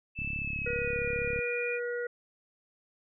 sine tone with pitch glide, 2637 to 2432 Hz, E7 to D#7, 0 to -40 cents, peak -33 dBFS, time 0.15-1.8 s, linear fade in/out 50 ms, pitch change -140 cents, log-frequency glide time 0.38-1.05 s
click train, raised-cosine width 5 ms, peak -27 dBFS, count 43, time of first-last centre 0.19-1.39 s, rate 35 Hz
harmonic tone, 481.4 Hz, B4, 44 cents flat, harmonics 1 / 3 / 4, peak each -32 / -38 / -42 dBFS, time 0.66-2.07 s, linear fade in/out 5 ms
effects none

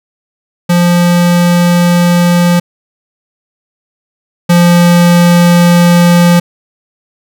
square tone pair in turn, 174.61 / 173.79 Hz, F3 / F3, 0 / -8 cents, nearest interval unison, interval 8 cents, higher first, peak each -6 / -4 dBFS, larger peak second, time 0.69-2.6 / 4.49-6.4 s, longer neither, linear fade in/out 10 ms, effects none

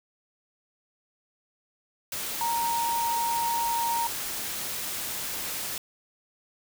sine tone in noise, 932.3 Hz, A#5, in tune, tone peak -25 dBFS, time 2.41-4.07 s, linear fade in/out 2 ms, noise white, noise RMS -33 dBFS, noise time 2.12-5.78 s, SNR +5 dB, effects none

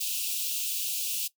white high-pass noise, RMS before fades -31 dBFS, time 0-1.28 s, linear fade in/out 10 ms, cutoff 2500 Hz, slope 96 dB/octave, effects noise-tail reverb RT60 0.1 s tail -18 dB re dry

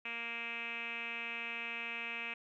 5% pulse tone with low-pass filter, 233.1 Hz, A#3, in tune, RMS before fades -41 dBFS, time 0.05-2.34 s, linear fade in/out 5 ms, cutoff 2500 Hz, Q 8.6, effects none

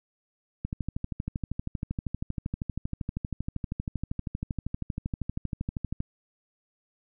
click train, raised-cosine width 5 ms, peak -18 dBFS, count 69, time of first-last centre 0.65-6.004 s, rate 12.7 Hz, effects none

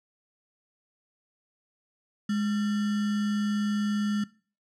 sine tone with sample-and-hold, 207.7 Hz, G#3, in tune, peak -24 dBFS, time 2.29-4.24 s, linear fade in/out 5 ms, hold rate 1575 Hz, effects noise-tail reverb RT60 0.4 s tail -21 dB re dry + low-pass 7000 Hz 12 dB/octave

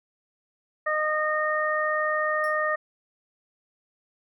harmonic tone, 614 Hz, D#5, 23 cents flat, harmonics 1 / 2 / 3, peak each -27 / -27 / -27 dBFS, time 0.86-2.76 s, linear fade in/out 10 ms
15% pulse tone with exponential decay, 5450 Hz, F8, 43 cents flat, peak -36 dBFS, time 2.44-2.61 s, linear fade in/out 0 ms, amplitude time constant 35 ms
effects none

